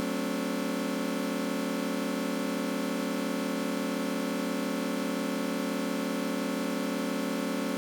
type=chord; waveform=30% pulse; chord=D dominant seventh; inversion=first; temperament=equal with one note detuned; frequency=185 / 220 / 261.6 / 287.3 Hz; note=F#3 / A3 / C4 / D4; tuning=0 / 0 / 0 / -38 cents; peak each=-34 / -32 / -31 / -32 dBFS; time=0-7.77 s; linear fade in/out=0 ms; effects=none